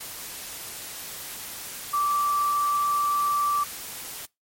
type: tone in noise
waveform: sine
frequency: 1165 Hz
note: D6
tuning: 14 cents flat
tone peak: -21 dBFS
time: 1.93-3.64 s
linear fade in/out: 10 ms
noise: white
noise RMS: -37 dBFS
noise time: 0-4.26 s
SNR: +13 dB
effects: noise-tail reverb RT60 0.2 s tail -23 dB re dry + MP3 64 kbps